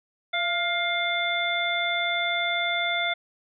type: harmonic tone with a mistuned harmonic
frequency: 704 Hz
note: F5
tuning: 14 cents sharp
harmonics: 1 / 2 / 3 / 5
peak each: -29 / -31 / -27 / -29 dBFS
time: 0.33-3.14 s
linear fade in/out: 10 ms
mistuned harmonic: 1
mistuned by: -48 cents
effects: none